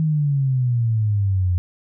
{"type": "exponential sweep", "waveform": "sine", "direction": "down", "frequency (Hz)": [160.1, 87.31], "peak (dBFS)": -16, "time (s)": [0, 1.58], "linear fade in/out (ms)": 0, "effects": []}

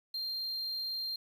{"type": "tone", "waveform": "triangle", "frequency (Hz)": 4186, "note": "C8", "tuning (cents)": 0, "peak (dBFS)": -33, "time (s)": [0.14, 1.16], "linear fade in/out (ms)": 5, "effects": ["10-bit"]}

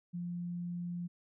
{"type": "tone", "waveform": "sine", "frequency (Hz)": 174.61, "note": "F3", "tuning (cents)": 0, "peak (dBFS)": -36, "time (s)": [0.13, 1.08], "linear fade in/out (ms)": 20, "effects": []}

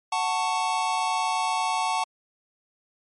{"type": "chord", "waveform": "square", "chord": "F# minor", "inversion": "none", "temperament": "just", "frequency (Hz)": [740, 888, 1110], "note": ["F#5", "A5", "C#6"], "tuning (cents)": [0, 16, 2], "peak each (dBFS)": [-29, -27, -30], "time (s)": [0.12, 2.04], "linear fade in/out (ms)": 5, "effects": ["MP3 48 kbps"]}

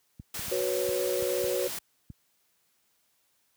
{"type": "clicks", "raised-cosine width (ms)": 5, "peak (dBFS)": -29, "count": 7, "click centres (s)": [0.198, 0.393, 0.482, 0.89, 1.225, 1.441, 2.102]}
{"type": "noise", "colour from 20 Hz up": "white", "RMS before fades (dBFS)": -36, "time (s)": [0.34, 1.79], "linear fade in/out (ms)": 5}
{"type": "chord", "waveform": "sine", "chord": "F# suspended fourth", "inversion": "none", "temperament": "just", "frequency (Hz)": [370, 493.3, 555], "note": ["F#4", "B4", "C#5"], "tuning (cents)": [0, -2, 2], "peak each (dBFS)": -31, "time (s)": [0.51, 1.68], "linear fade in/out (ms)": 10}
{"effects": ["white hiss -71 dBFS RMS until 3.56 s", "high-pass 60 Hz 12 dB/octave"]}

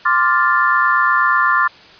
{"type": "chord", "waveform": "sine", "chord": "D minor seventh", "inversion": "third", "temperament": "equal", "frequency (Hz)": [1046.5, 1174.7, 1396.9, 1760], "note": ["C6", "D6", "F6", "A6"], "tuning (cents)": [0, 0, 0, 0], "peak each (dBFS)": -17, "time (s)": [0.05, 1.68], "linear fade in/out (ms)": 10, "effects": ["white hiss -42 dBFS RMS until 1.99 s", "resampled to 11025 Hz"]}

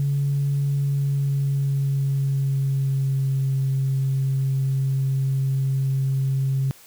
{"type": "tone with pitch glide", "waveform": "sine", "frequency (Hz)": [140.6, 134.64], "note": ["C#3", "C3"], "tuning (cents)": [25, 50], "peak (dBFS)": -18, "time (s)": [0, 6.71], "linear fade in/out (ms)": 0, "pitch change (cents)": -75, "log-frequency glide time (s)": [0.65, 3.52], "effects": ["tanh soft clip ceiling -15 dBFS", "white hiss -49 dBFS RMS until 6.86 s"]}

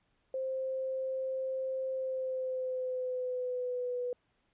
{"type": "tone with pitch glide", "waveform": "sine", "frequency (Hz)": [525, 492.7], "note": ["C5", "B4"], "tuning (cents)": [6, -4], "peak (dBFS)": -32, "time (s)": [0.34, 4.13], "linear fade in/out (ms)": 2, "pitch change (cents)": -110, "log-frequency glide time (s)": [1.91, 4.02], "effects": ["pink hiss -75 dBFS RMS until 4.53 s", "resampled to 8000 Hz"]}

